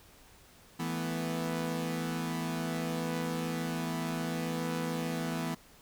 sawtooth chord, E suspended fourth, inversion none, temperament equal, 164.81 / 220 / 246.9 Hz, E3 / A3 / B3, 0 / 0 / 0 cents, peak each -31 / -37 / -32 dBFS, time 0.79-5.55 s, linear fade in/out 10 ms, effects pink hiss -58 dBFS RMS until 5.81 s

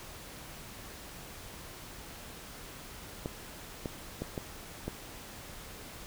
clicks, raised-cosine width 2 ms, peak -21 dBFS, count 5, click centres 3.259 / 3.858 / 4.22 / 4.378 / 4.88 s, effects pink hiss -47 dBFS RMS until 6.06 s

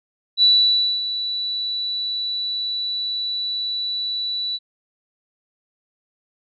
sine tone with ADSR envelope, 3951 Hz, B7, in tune, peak -10 dBFS, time 0.37-4.59 s, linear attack 57 ms, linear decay 580 ms, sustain -12 dB, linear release 39 ms, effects none

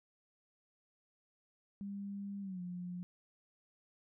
sine tone with pitch glide, 200 to 178.18 Hz, G3 to F3, +35 to +35 cents, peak -40 dBFS, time 1.81-3.03 s, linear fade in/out 0 ms, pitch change -200 cents, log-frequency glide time 2.41-2.61 s, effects none

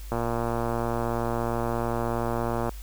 click train, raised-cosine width 1 ms, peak -14 dBFS, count 302, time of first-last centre 0.12-2.693 s, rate 117 Hz, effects added 50 Hz sine -36 dBFS peak until 2.82 s + white hiss -50 dBFS RMS until 2.82 s

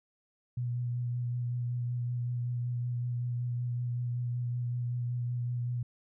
sine tone with vibrato, 121.7 Hz, B2, 25 cents flat, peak -30 dBFS, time 0.57-5.83 s, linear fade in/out 5 ms, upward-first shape sine, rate 5.3 Hz, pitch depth 17 cents each way, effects none

